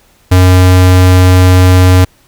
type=tone; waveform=square; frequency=91.7 Hz; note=F#2; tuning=15 cents flat; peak=-3 dBFS; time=0.31-2.05 s; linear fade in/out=10 ms; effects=pink hiss -48 dBFS RMS until 2.27 s